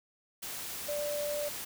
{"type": "tone in noise", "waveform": "sine", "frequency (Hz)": 587.3, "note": "D5", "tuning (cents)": 0, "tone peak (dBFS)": -32, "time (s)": [0.88, 1.49], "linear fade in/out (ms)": 10, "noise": "white", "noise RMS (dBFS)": -40, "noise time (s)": [0.42, 1.65], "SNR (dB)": 5, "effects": []}